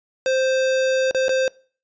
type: tone with dropouts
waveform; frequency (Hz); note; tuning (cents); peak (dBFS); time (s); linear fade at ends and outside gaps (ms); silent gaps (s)
square; 523.3; C5; 0; -18; 0.26-1.48; 1; 1.111-1.147 / 1.283-1.292
effects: noise-tail reverb RT60 0.4 s tail -23 dB re dry + resampled to 16000 Hz